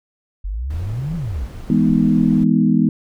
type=exponential two-way sweep; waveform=sine; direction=up then down; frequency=43.32 to 174.61 to 51.9 Hz; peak=-21 dBFS; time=0.44-1.47 s; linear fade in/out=10 ms; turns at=1.16 s
type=noise; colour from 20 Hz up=brown; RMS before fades=-32 dBFS; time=0.7-2.44 s; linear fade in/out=5 ms
type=chord; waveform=sine; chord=E major seventh; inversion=none; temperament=equal; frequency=164.81 / 207.7 / 246.9 / 311.1 Hz; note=E3 / G#3 / B3 / D#4; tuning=0 / 0 / 0 / 0 cents; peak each=-18 / -16 / -16 / -21 dBFS; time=1.7-2.89 s; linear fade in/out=2 ms
effects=none